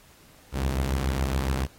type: beating tone pair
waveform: sawtooth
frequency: 65.9 / 73 Hz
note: C2 / D2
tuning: +13 / -10 cents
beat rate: 7.1 Hz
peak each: -21 / -27 dBFS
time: 0.52-1.68 s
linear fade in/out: 50 ms
effects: pink hiss -55 dBFS RMS until 1.78 s + AAC 48 kbps